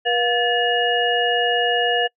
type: tone cluster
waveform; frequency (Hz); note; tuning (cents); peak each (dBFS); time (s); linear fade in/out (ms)
sine; 481.2 / 711 / 1733 / 2873; B4 / F5 / A6 / F7; -45 / +31 / -27 / +48; -22; 0.05-2.08; 20
effects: noise-tail reverb RT60 0.1 s tail -26 dB re dry